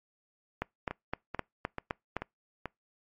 two click trains, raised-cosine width 0.5 ms, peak -16 / -20 dBFS, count 7 / 5, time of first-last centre 0.62-2.166 / 0.91-2.657 s, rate 3.88 / 2.29 Hz, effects noise-tail reverb RT60 0.2 s tail -26 dB re dry + MP3 48 kbps

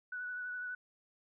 sine tone with vibrato, 1480 Hz, F#6, in tune, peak -38 dBFS, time 0.12-0.75 s, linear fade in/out 5 ms, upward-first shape triangle, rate 12 Hz, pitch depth 23 cents each way, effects none

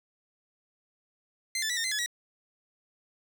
15% pulse tone with pitch steps, 2077 / 1757 / 1955 / 1830 / 2057 / 1701 / 1917 Hz, C7 / A6 / B6 / A#6 / C7 / G#6 / A#6, -13 / -3 / -18 / -32 / -30 / +41 / +48 cents, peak -22 dBFS, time 1.55-2.061 s, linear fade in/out 2 ms, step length 73 ms, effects none

